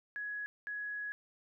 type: tone bursts at uneven times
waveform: sine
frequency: 1676 Hz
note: G#6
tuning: 15 cents sharp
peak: -37 dBFS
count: 2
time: 0.16-0.46 / 0.67-1.12 s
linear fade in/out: 0 ms
effects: none